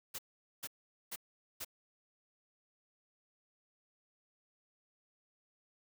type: noise bursts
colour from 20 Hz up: white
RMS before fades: -42 dBFS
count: 4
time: 0.14-1.648 s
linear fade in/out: 10 ms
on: 47 ms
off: 440 ms
effects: none